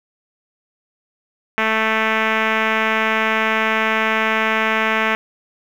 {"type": "tone with low-pass filter", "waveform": "5% pulse", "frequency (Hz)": 220, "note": "A3", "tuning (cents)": 0, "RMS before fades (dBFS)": -18, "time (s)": [1.58, 5.15], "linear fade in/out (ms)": 0, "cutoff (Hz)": 2300, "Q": 1.6, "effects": ["7-bit"]}